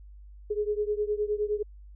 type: beating tone pair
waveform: sine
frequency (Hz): 415.3 / 425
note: G#4 / G#4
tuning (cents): 0 / +40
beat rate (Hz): 9.7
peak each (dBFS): -28 / -30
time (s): 0.5-1.63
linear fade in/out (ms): 10
effects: added 50 Hz sine -45 dBFS peak until 1.95 s